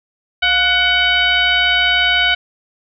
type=tone with frequency modulation; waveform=sine; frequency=2247 Hz; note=C#7; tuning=23 cents sharp; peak=-11 dBFS; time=0.42-2.35 s; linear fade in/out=10 ms; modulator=770 Hz; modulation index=1.6; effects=none